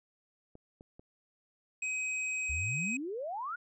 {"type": "clicks", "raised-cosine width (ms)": 2, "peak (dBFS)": -38, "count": 3, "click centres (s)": [0.554, 0.809, 0.995]}
{"type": "tone", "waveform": "square", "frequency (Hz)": 2527, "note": "D#7", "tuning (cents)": 26, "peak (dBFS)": -33, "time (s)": [1.82, 2.97], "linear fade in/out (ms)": 5}
{"type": "exponential sweep", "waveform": "sine", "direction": "up", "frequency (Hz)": [65.41, 1480], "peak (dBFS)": -35, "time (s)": [2.49, 3.56], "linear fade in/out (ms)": 10}
{"effects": ["resampled to 22050 Hz"]}